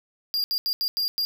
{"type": "tone bursts at uneven times", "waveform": "square", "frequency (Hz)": 4806, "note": "D8", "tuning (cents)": 39, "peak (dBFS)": -23, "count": 6, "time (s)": [[0.34, 0.44], [0.51, 0.58], [0.66, 0.73], [0.81, 0.88], [0.97, 1.08], [1.18, 1.25]], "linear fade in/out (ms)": 0, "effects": ["10-bit"]}